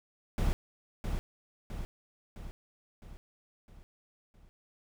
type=noise with echo; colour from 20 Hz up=brown; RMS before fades=-28 dBFS; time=0.38-0.53 s; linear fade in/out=0 ms; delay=660 ms; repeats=6; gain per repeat=-5 dB; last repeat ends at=4.49 s; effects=none